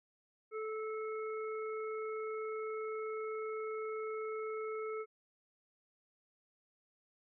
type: harmonic tone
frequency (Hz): 436.1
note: A4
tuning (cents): -15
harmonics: 1 / 3 / 5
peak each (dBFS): -38 / -45 / -51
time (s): 0.51-5.06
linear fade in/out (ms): 50
effects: none